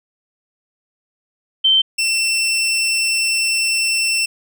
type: tone pair in turn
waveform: sine / 20% pulse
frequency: 3109 / 2690 Hz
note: G7 / E7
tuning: -15 / +34 cents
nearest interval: minor third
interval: 251 cents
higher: first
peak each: -10 / -11 dBFS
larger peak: first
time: 1.64-1.82 / 1.98-4.26 s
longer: second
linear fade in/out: 10 ms
effects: none